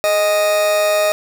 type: tone with amplitude modulation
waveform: 40% pulse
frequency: 622.3 Hz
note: D#5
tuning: in tune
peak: -10 dBFS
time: 0.04-1.12 s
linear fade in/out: 0 ms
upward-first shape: sine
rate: 199 Hz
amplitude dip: 45%
effects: none